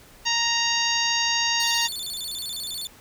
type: harmonic tone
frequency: 932.3 Hz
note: A#5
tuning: in tune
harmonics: 1 / 2 / 3 / 4 / 5 / 6 / 7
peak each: -29 / -28 / -27 / -29 / -27 / -31 / -30 dBFS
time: 0.25-1.88 s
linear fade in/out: 20 ms
type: tone with vibrato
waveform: sawtooth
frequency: 3951 Hz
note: B7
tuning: in tune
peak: -27 dBFS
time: 1.6-2.87 s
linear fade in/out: 0 ms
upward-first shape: square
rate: 14 Hz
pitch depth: 190 cents each way
effects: pink hiss -50 dBFS RMS until 3 s